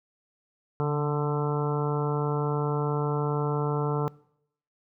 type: harmonic tone with a mistuned harmonic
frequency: 147.7 Hz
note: D3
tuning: 10 cents sharp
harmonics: 1 / 2 / 3 / 4 / 5 / 6 / 7 / 8 / 9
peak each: -26 / -36 / -29 / -41 / -38 / -37 / -38 / -43 / -38 dBFS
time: 0.8-4.08 s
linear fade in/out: 0 ms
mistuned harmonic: 1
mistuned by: -33 cents
effects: noise-tail reverb RT60 0.7 s tail -22 dB re dry